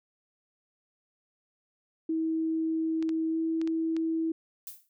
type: tone with pitch glide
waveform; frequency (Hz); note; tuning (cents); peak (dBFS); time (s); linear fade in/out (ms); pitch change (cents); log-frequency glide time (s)
sine; 321.9 to 324.7; E4 to E4; -41 to -26; -26; 2.09-4.32; 5; +15; 3.31-3.37
type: clicks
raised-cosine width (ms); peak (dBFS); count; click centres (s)
0.2; -26; 5; 3.026 / 3.092 / 3.615 / 3.675 / 3.966
type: noise with exponential decay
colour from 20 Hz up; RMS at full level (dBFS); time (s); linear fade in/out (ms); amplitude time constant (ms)
violet; -37; 4.67-4.89; 1; 47
effects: none